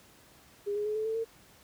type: tone with pitch steps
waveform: sine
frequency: 407.5 / 416.3 / 425.3 / 434.5 / 443.9 / 453.5 Hz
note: G#4 / G#4 / G#4 / A4 / A4 / A#4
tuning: -33 / +4 / +41 / -22 / +15 / -48 cents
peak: -29 dBFS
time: 0.66-1.248 s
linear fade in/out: 20 ms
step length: 98 ms
effects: pink hiss -58 dBFS RMS until 1.63 s + high-pass 60 Hz 12 dB/octave